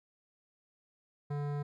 sine tone with hard clipping, 144.9 Hz, D3, 23 cents flat, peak -35 dBFS, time 1.3-1.63 s, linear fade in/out 10 ms, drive 16 dB, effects none

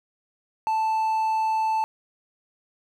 triangle tone, 880 Hz, A5, in tune, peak -19 dBFS, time 0.67-1.84 s, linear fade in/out 0 ms, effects none

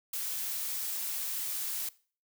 blue noise, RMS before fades -35 dBFS, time 0.13-1.89 s, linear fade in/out 5 ms, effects noise-tail reverb RT60 0.4 s tail -20 dB re dry

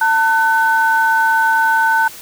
sine tone pair together, 896 / 1506.9 Hz, A5 / F#6, +31 / +31 cents, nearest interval major sixth, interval 900 cents, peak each -13 dBFS, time 0.01-2.08 s, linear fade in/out 5 ms, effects tanh soft clip ceiling -3 dBFS + white hiss -35 dBFS RMS until 2.21 s

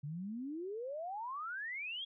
sine exponential sweep, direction up, 138.59 to 3367 Hz, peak -39 dBFS, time 0.03-2.05 s, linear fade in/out 10 ms, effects none

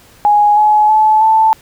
sine tone with pitch steps, 830.6 / 847.1 / 863.9 / 881 Hz, G#5 / G#5 / A5 / A5, 0 / +34 / -32 / +2 cents, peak -6 dBFS, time 0.25-1.53 s, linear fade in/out 0 ms, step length 320 ms, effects pink hiss -44 dBFS RMS until 1.61 s

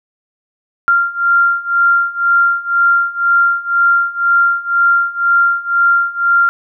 sine beating tone pair, 1387 / 1389 Hz, F6 / F6, -12 / -10 cents, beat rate 2 Hz, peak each -14 / -12 dBFS, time 0.88-6.49 s, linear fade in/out 0 ms, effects none

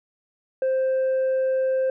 triangle tone with tanh clipping, 524 Hz, C5, 2 cents sharp, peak -20 dBFS, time 0.62-1.9 s, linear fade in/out 2 ms, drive 7 dB, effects none

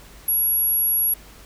sine tone, 11310 Hz, F9, 21 cents sharp, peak -17 dBFS, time 0.28-1.14 s, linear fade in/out 5 ms, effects added 50 Hz sine -47 dBFS peak until 1.45 s + pink hiss -47 dBFS RMS until 1.45 s

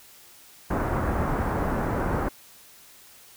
pink low-pass noise, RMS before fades -26 dBFS, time 0.7-2.29 s, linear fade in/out 10 ms, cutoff 1500 Hz, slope 24 dB/octave, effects white hiss -51 dBFS RMS until 3.36 s

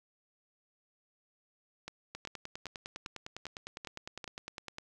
two click trains, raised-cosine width 0.2 ms, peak -24 / -24 dBFS, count 27 / 7, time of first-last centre 2.15-4.784 / 1.88-4.242 s, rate 9.87 / 2.54 Hz, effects none

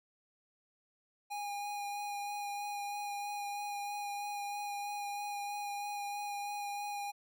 square tone with vibrato, 817 Hz, G#5, 29 cents flat, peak -38 dBFS, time 1.3-7.12 s, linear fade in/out 20 ms, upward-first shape sine, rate 3.1 Hz, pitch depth 13 cents each way, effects none

